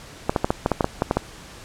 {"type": "clicks", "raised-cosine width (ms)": 1, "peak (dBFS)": -4, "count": 11, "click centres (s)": [0.295, 0.362, 0.445, 0.505, 0.661, 0.717, 0.808, 0.844, 1.021, 1.111, 1.17], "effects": ["pink hiss -42 dBFS RMS until 1.64 s", "low-pass 9000 Hz 12 dB/octave"]}